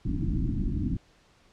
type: low-pass noise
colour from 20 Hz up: pink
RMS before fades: -28 dBFS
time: 0.05-0.97 s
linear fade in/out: 5 ms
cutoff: 330 Hz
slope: 96 dB/octave
effects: pink hiss -61 dBFS RMS until 1.52 s + low-pass 6000 Hz 12 dB/octave